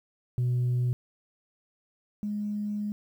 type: tone pair in turn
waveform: sine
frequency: 123.7 / 208 Hz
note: B2 / G#3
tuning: +3 / +3 cents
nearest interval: major sixth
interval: 900 cents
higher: second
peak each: -21 / -28 dBFS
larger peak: first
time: 0.38-0.93 / 2.23-2.92 s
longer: second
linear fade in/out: 0 ms
effects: tanh soft clip ceiling -22 dBFS + 10-bit